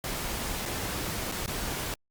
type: noise with dropouts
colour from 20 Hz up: pink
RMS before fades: -33 dBFS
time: 0.04-1.94 s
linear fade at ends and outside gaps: 1 ms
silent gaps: 0.655-0.659 / 1.315-1.321 / 1.461-1.478 s
effects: Opus 48 kbps